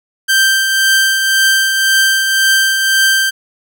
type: tone with tremolo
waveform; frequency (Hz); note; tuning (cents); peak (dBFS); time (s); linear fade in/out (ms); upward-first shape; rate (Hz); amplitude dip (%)
sawtooth; 1568; G6; 0; -4; 0.28-3.31; 20; triangle; 1.9; 45
effects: none